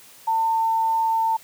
sine tone, 899 Hz, A5, 37 cents sharp, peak -18 dBFS, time 0.27-1.37 s, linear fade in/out 10 ms, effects white hiss -48 dBFS RMS until 1.43 s + high-pass 80 Hz 12 dB/octave

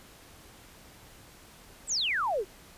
sine exponential sweep, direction down, 8390 to 350 Hz, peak -26 dBFS, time 1.87-2.45 s, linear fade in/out 50 ms, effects pink hiss -53 dBFS RMS until 2.77 s + resampled to 32000 Hz

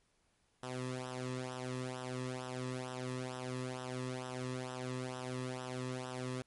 sawtooth tone with flanger, 127.4 Hz, C3, 46 cents flat, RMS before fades -41 dBFS, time 0.63-6.42 s, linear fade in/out 2 ms, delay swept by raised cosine 0.44 to 1.37 ms, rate 2.2 Hz, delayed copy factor -0.8, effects pink hiss -75 dBFS RMS until 6.46 s + MP3 48 kbps

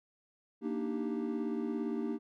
triangle chord, Eb major seventh, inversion second, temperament equal, 233.1 / 293.7 / 311.1 / 392 Hz, Bb3 / D4 / Eb4 / G4, 0 / 0 / 0 / 0 cents, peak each -34 / -37 / -37 / -37 dBFS, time 0.61-2.19 s, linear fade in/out 50 ms, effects tanh soft clip ceiling -21 dBFS

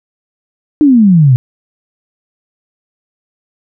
sine exponential sweep, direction down, 311.1 to 120 Hz, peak -3 dBFS, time 0.81-1.36 s, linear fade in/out 0 ms, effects none

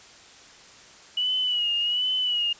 sine tone with vibrato, 2930 Hz, F#7, 18 cents flat, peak -22 dBFS, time 1.17-2.53 s, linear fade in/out 5 ms, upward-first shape sine, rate 1.3 Hz, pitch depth 59 cents each way, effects white hiss -49 dBFS RMS until 2.59 s + resampled to 16000 Hz

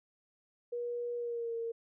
sine tone with pitch glide, 480 to 460.4 Hz, B4 to A#4, -49 to -22 cents, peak -34 dBFS, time 0.72-1.72 s, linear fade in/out 10 ms, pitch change -73 cents, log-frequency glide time 1.16-1.55 s, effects none

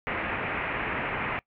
white low-pass noise, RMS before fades -31 dBFS, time 0.07-1.39 s, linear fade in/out 0 ms, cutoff 2500 Hz, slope 48 dB/octave, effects noise-tail reverb RT60 0.1 s tail -22 dB re dry

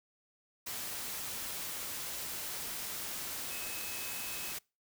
sine tone in noise, 2570 Hz, E7, 45 cents flat, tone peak -47 dBFS, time 3.5-4.53 s, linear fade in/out 10 ms, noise white, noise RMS -40 dBFS, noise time 0.66-4.59 s, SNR -10 dB, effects noise-tail reverb RT60 0.3 s tail -26 dB re dry

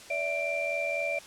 sine tone cluster, 577 / 661 / 2361 Hz, D5 / E5 / D7, -31 / +5 / +9 cents, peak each -33 / -33 / -31 dBFS, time 0.1-1.19 s, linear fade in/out 5 ms, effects white hiss -48 dBFS RMS until 1.26 s + low-pass 8000 Hz 12 dB/octave

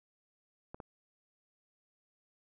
clicks, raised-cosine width 1 ms, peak -30 dBFS, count 2, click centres 0.745 / 0.802 s, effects none

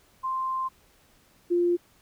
sine tone pair in turn, 1046.5 / 349.2 Hz, C6 / F4, 0 / 0 cents, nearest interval octave + perfect fifth, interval 1900 cents, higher first, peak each -26 / -20 dBFS, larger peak second, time 0.23-0.69 / 1.5-1.77 s, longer first, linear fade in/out 20 ms, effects pink hiss -61 dBFS RMS until 2.01 s

